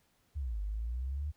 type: exponential two-way sweep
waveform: sine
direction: down then up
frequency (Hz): 76.9 to 49 to 76.9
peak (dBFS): -33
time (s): 0.35-1.32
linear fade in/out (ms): 20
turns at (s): 0.61
effects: pink hiss -72 dBFS RMS until 1.36 s